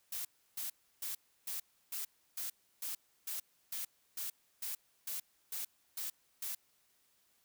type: noise bursts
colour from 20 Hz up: blue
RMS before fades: -40 dBFS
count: 15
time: 0.12-6.55 s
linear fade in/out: 5 ms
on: 130 ms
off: 320 ms
effects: white hiss -73 dBFS RMS until 7.44 s